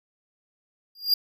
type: tone with exponential growth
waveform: square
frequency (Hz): 4809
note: D8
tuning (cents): +40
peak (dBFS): -15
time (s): 0.95-1.14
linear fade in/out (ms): 5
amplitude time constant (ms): 41
effects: none